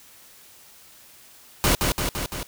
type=noise with echo; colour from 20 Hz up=pink; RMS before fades=-19 dBFS; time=1.64-1.75 s; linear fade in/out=0 ms; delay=170 ms; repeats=4; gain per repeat=-3 dB; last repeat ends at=2.43 s; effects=white hiss -50 dBFS RMS until 2.47 s